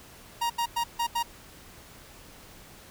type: tone bursts at uneven times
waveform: 45% pulse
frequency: 939 Hz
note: A#5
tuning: 12 cents sharp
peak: -25 dBFS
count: 5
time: 0.41-0.5 / 0.58-0.66 / 0.76-0.84 / 0.99-1.07 / 1.15-1.23 s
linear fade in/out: 10 ms
effects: pink hiss -50 dBFS RMS until 2.9 s